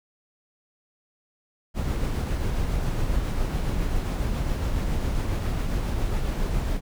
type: noise with tremolo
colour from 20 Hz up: brown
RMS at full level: -24 dBFS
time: 1.74-6.81 s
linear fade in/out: 50 ms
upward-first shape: triangle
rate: 7.3 Hz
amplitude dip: 30%
effects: none